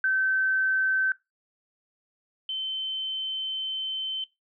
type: tone pair in turn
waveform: sine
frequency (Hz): 1540 / 3080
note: G6 / G7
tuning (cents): -31 / -31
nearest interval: octave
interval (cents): 1200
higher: second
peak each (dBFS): -21 / -28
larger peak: first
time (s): 0.04-1.12 / 2.49-4.24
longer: second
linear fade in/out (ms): 2
effects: noise-tail reverb RT60 0.2 s tail -20 dB re dry